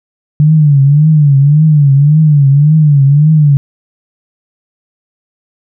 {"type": "tone with vibrato", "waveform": "sine", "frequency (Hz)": 146.83, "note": "D3", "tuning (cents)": 0, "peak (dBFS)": -3, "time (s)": [0.4, 3.57], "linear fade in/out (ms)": 0, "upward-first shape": "triangle", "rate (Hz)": 1.8, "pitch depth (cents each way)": 140, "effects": []}